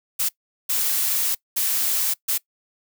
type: noise bursts at uneven times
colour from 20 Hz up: blue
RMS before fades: -22 dBFS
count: 4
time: 0.19-0.29 / 0.69-1.35 / 1.56-2.14 / 2.28-2.38 s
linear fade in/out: 10 ms
effects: noise-tail reverb RT60 0.1 s tail -22 dB re dry